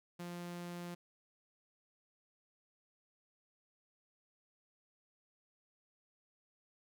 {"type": "tone", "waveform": "sawtooth", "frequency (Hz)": 174.61, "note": "F3", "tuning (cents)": 0, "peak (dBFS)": -39, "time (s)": [0.19, 0.95], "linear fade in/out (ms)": 10, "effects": []}